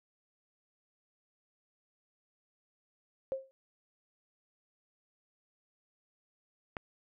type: tone with exponential decay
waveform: sine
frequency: 533 Hz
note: C5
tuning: 32 cents sharp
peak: -28 dBFS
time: 3.32-3.51 s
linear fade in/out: 0 ms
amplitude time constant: 41 ms
type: click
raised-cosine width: 0.5 ms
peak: -22 dBFS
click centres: 6.768 s
effects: none